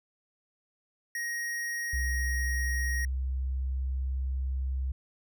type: tone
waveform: square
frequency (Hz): 1880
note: A#6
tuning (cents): +14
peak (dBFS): -32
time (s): 1.15-3.05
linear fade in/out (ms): 2
type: tone with pitch glide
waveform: sine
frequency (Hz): 65.1 to 65.63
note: C2 to C2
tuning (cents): -8 to +6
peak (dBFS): -28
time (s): 1.93-4.92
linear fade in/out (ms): 5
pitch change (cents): +14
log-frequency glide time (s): 2.95-4.31
effects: none